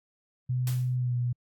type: tone with pitch glide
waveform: sine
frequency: 125.9 to 122.25 Hz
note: B2 to B2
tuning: +34 to -17 cents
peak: -25 dBFS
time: 0.49-1.33 s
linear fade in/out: 10 ms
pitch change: -51 cents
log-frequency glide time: 0.97-1.15 s
type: noise with exponential decay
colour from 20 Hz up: white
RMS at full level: -36 dBFS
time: 0.67-0.96 s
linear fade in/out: 2 ms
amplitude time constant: 62 ms
effects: AAC 64 kbps